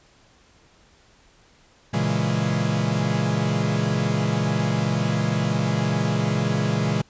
45% pulse chord, A# half-diminished seventh, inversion none, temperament equal, 116.54 / 138.59 / 164.81 / 207.7 Hz, A#2 / C#3 / E3 / G#3, 0 / 0 / 0 / 0 cents, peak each -26 dBFS, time 1.93-7.02 s, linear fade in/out 10 ms, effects pink hiss -56 dBFS RMS until 7.09 s + resampled to 16000 Hz

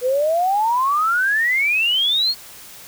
sine exponential sweep, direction up, 485.6 to 4421 Hz, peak -15 dBFS, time 0.01-2.35 s, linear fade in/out 50 ms, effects white hiss -40 dBFS RMS until 2.87 s

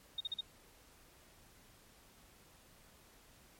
sine tone bursts, 3700 Hz, A#7, 14 cents flat, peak -35 dBFS, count 4, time 0.18-0.409 s, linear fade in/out 5 ms, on 25 ms, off 43 ms, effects pink hiss -63 dBFS RMS until 3.59 s + MP3 64 kbps

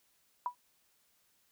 sine tone with exponential decay, 980 Hz, B5, 14 cents flat, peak -27 dBFS, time 0.46-0.55 s, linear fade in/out 1 ms, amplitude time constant 19 ms, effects white hiss -72 dBFS RMS until 1.51 s

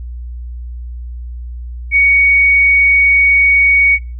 sine tone, 2238 Hz, C#7, 16 cents sharp, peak -6 dBFS, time 1.91-3.99 s, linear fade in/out 50 ms, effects noise-tail reverb RT60 0.3 s tail -18 dB re dry + added 60 Hz sine -23 dBFS peak until 4.19 s

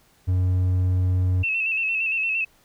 triangle tone, 91.6 Hz, F#2, 17 cents flat, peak -16 dBFS, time 0.27-1.44 s, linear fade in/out 20 ms
sine tone with vibrato, 2637 Hz, E7, in tune, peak -21 dBFS, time 1.43-2.45 s, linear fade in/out 10 ms, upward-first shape square, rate 8.7 Hz, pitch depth 40 cents each way
effects pink hiss -59 dBFS RMS until 2.64 s

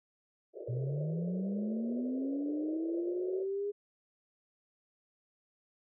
pink band-pass noise, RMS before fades -44 dBFS, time 0.53-3.47 s, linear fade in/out 50 ms, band 350 to 620 Hz, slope 96 dB/octave
sine linear sweep, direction up, 118.2 to 412.2 Hz, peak -32 dBFS, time 0.68-3.72 s, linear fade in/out 20 ms
effects none

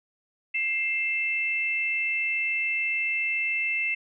sine tone pair together, 2113 / 2653 Hz, C7 / E7, +16 / +10 cents, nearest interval major third, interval 394 cents, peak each -28 / -26 dBFS, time 0.54-3.95 s, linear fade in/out 10 ms, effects none

